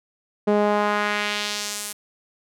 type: tone with band-pass filter sweep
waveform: sawtooth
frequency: 207.6 Hz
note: G#3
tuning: in tune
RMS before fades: -23 dBFS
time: 0.47-1.93 s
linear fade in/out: 10 ms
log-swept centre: 450 to 11000 Hz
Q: 1.2
effects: none